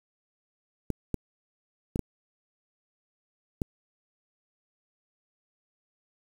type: clicks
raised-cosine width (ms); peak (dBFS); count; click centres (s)
3; -15; 5; 0.903 / 1.143 / 1.959 / 1.993 / 3.618
effects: 7-bit